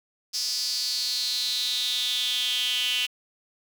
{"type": "tone with high-pass filter sweep", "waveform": "sawtooth", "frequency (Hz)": 248, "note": "B3", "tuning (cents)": 7, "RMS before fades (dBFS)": -27, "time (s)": [0.33, 3.07], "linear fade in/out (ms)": 20, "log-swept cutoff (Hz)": [5100, 2900], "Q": 7.2, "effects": ["8-bit"]}